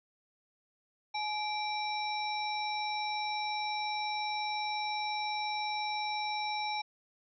harmonic tone with a mistuned harmonic, 780 Hz, G5, 9 cents flat, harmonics 1 / 3 / 5 / 7, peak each -34 / -39 / -41 / -42 dBFS, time 1.14-6.82 s, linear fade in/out 10 ms, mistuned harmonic 1, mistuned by +140 cents, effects none

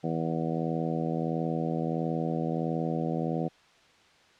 harmonic tone, 81.5 Hz, E2, 19 cents flat, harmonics 2 / 3 / 4 / 5 / 6 / 7 / 8 / 9, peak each -31 / -34 / -35 / -40 / -36 / -39 / -42 / -38 dBFS, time 0.03-3.49 s, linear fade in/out 20 ms, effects white hiss -59 dBFS RMS until 4.39 s + low-pass 4000 Hz 12 dB/octave

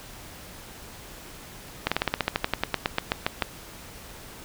slowing click train, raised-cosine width 0.3 ms, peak -6 dBFS, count 18, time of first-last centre 1.87-3.423 s, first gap 46 ms, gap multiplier 1.08, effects pink hiss -44 dBFS RMS until 4.44 s

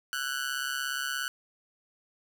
sawtooth tone with amplitude modulation, 1487 Hz, F#6, 8 cents sharp, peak -23 dBFS, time 0.13-1.28 s, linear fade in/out 0 ms, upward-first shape sine, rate 137 Hz, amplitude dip 90%, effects none

